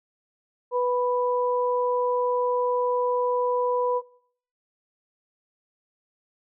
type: tone pair together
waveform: sine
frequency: 493.9 / 987.8 Hz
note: B4 / B5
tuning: 0 / 0 cents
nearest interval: octave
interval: 1200 cents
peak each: -22 / -26 dBFS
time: 0.71-4.02 s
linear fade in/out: 50 ms
effects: noise-tail reverb RT60 0.6 s tail -21 dB re dry